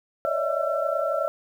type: tone cluster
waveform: sine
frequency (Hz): 555 / 583 / 630 / 661 / 1346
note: C#5 / D5 / D#5 / E5 / E6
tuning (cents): +2 / -13 / +21 / +5 / +36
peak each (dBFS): -29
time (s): 0.25-1.28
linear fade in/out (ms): 0
effects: 9-bit